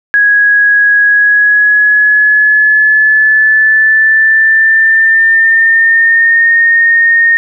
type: tone with pitch glide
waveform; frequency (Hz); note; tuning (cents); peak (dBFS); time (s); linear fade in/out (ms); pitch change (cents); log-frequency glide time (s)
sine; 1661.2 to 1843.2; G#6 to A#6; 0 to -20; -4; 0.14-7.37; 0; +180; 1.04-6.52
effects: none

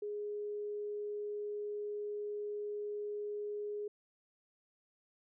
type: tone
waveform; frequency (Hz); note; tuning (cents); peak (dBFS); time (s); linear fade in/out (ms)
sine; 415.4; G#4; 0; -37; 0.02-3.88; 5
effects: none

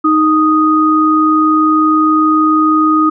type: tone pair together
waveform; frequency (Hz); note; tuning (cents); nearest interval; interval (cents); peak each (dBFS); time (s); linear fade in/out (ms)
sine; 311.1 / 1243.4; D#4 / D#6; 0 / -2; 2 octaves; 2398; -10; 0.04-3.1; 10
effects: none

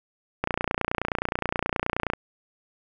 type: click train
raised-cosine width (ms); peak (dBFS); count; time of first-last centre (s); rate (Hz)
0.5; -9; 51; 0.44-2.135; 29.5
effects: none

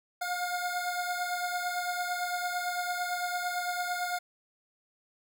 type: beating tone pair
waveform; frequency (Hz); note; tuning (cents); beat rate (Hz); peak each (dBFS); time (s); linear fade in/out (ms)
25% pulse; 712 / 720.9; F5 / F#5; +33 / -45; 8.9; -28 / -33; 0.21-4.19; 10
effects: none

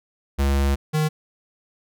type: tone pair in turn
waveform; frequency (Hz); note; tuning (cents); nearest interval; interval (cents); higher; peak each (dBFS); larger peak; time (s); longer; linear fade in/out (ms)
square; 69.3 / 154.28; C#2 / D#3; 0 / -14; octave + major second; 1386; second; -18 / -19; first; 0.38-0.76 / 0.93-1.09; first; 20
effects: none

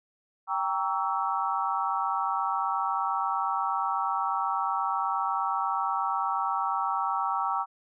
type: chord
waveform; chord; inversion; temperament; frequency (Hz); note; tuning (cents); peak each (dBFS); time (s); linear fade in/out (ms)
sine; G diminished seventh; none; equal with one note detuned; 784 / 932.3 / 1132.7 / 1318.5; G5 / Bb5 / Db6 / Fb6; 0 / 0 / +37 / 0; -31; 0.47-7.66; 50
effects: none

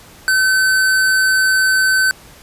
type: tone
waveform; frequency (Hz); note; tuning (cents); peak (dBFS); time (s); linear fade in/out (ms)
square; 1529; G6; -44; -12; 0.28-2.11; 0
effects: pink hiss -42 dBFS RMS until 2.42 s + resampled to 32000 Hz

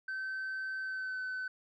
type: tone with pitch glide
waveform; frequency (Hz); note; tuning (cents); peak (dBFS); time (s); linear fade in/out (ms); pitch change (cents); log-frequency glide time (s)
sine; 1540 to 1515.3; G6 to F#6; -31 to +41; -33; 0.08-1.48; 5; -28; 0.81-1.2
effects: tanh soft clip ceiling -34 dBFS

